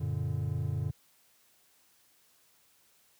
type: chord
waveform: triangle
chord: Gb augmented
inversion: none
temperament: just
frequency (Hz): 92.5 / 115.62 / 144.53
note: Gb2 / Bb2 / D3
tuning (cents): 0 / -14 / -27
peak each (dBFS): -32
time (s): 0-0.91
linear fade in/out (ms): 10
effects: white hiss -66 dBFS RMS until 3.19 s + high-pass 60 Hz 12 dB/octave